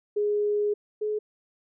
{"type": "tone pair in turn", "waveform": "sine", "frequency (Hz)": [415.3, 424.5], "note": ["G#4", "G#4"], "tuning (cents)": [0, 38], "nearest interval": "unison", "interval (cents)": 38, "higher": "second", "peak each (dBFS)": [-22, -25], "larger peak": "first", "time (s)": [[0.16, 0.74], [1.01, 1.19]], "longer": "first", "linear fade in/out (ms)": 10, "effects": []}